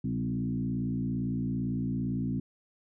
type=tone with frequency modulation; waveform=sine; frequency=195.3 Hz; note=G3; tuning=6 cents flat; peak=-28 dBFS; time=0.04-2.4 s; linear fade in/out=5 ms; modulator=57.7 Hz; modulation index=1.5; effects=none